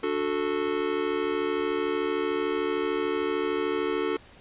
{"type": "chord", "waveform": "square", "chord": "D major", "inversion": "none", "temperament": "just", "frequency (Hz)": [293.7, 367.1, 440.5], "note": ["D4", "F#4", "A4"], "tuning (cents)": [0, -14, 2], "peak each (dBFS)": [-33, -30, -29], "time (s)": [0.03, 4.17], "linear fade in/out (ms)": 5, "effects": ["pink hiss -52 dBFS RMS until 4.4 s", "resampled to 8000 Hz"]}